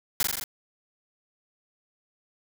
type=noise with echo; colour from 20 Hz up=white; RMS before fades=-24 dBFS; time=0.2-0.23 s; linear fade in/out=2 ms; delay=42 ms; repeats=5; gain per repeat=-2 dB; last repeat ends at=0.44 s; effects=none